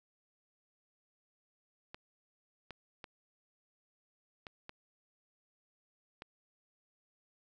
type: clicks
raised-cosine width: 0.3 ms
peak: -29 dBFS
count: 6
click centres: 1.945 / 2.707 / 3.042 / 4.468 / 4.694 / 6.221 s
effects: none